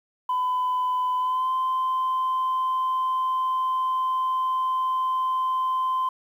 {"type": "tone with pitch glide", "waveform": "sine", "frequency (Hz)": [1006, 1034.3], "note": ["B5", "C6"], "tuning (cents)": [32, -20], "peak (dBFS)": -20, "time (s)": [0.29, 6.09], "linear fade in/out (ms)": 5, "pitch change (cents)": 48, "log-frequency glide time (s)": [1.17, 1.51], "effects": ["tanh soft clip ceiling -19 dBFS", "9-bit"]}